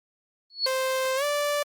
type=tone with exponential growth; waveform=sine; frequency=4388 Hz; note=C#8; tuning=18 cents flat; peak=-17 dBFS; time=0.5-0.66 s; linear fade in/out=2 ms; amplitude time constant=34 ms
type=tone with pitch glide; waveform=sawtooth; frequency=523 to 583.7 Hz; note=C5 to D5; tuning=-1 to -11 cents; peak=-20 dBFS; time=0.66-1.63 s; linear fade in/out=5 ms; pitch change=+190 cents; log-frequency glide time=1.16-1.24 s
effects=Opus 24 kbps